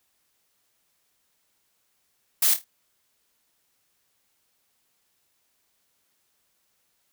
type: noise with echo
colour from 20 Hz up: blue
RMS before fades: -20 dBFS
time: 2.42-2.54 s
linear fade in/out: 5 ms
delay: 26 ms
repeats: 4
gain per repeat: -9 dB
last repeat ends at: 2.644 s
effects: white hiss -71 dBFS RMS until 7.12 s